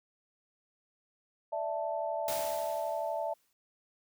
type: chord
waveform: sine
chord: D suspended second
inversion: none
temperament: equal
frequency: 587.3 / 659.3 / 880 Hz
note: D5 / E5 / A5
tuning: 0 / 0 / 0 cents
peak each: -37 / -34 / -37 dBFS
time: 1.52-3.34 s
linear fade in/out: 10 ms
type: noise with exponential decay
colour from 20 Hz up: white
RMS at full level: -36 dBFS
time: 2.28-3.53 s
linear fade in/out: 1 ms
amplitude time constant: 270 ms
effects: none